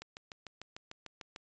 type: click train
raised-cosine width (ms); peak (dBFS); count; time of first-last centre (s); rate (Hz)
0.2; -27; 10; 0.02-1.361; 6.71
effects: resampled to 16000 Hz